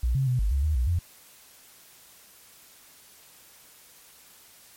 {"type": "tone with pitch steps", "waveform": "sine", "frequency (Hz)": [59.9, 134.2, 125.6, 51.2, 68.5, 76.8, 61.3, 86.2], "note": ["A#1", "C3", "B2", "G#1", "C#2", "D#2", "B1", "F2"], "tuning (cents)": [48, 44, 30, -24, -20, -22, -12, -22], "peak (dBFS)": -21, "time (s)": [0.03, 0.99], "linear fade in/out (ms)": 5, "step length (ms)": 120, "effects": ["white hiss -53 dBFS RMS until 4.76 s", "MP3 64 kbps"]}